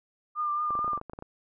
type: tone with vibrato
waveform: sine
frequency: 1200 Hz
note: D6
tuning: 37 cents sharp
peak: -26 dBFS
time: 0.35-1 s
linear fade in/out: 50 ms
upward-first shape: triangle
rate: 4.4 Hz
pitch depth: 33 cents each way
type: clicks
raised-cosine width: 1 ms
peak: -25 dBFS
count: 12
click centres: 0.706 / 0.753 / 0.791 / 0.845 / 0.879 / 0.933 / 0.976 / 1.014 / 1.097 / 1.134 / 1.189 / 1.224 s
effects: none